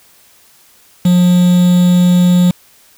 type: tone with quantisation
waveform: triangle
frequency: 178.3 Hz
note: F3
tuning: 36 cents sharp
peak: -4 dBFS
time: 1.05-2.51 s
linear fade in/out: 5 ms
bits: 4
effects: white hiss -47 dBFS RMS until 2.97 s